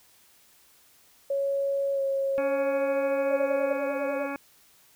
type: tone with pitch glide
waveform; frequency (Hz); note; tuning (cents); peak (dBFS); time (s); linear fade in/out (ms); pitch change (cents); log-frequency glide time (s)
sine; 554.4 to 545.5; C#5 to C#5; 0 to -28; -24; 1.3-3.73; 5; -28; 1.93-2.01
type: harmonic tone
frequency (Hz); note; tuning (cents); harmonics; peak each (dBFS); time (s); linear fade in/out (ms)
279.5; C#4; +14; 1 / 2 / 3 / 4 / 5 / 6 / 8 / 9; -34 / -37 / -39 / -40 / -41 / -42 / -43 / -44; 2.38-4.36; 0
type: tone with vibrato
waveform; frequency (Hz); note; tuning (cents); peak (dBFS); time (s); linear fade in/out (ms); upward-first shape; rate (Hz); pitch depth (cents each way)
sine; 554.4; C#5; 0; -28; 3.29-4.27; 20; sine; 10; 100
effects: white hiss -59 dBFS RMS until 4.95 s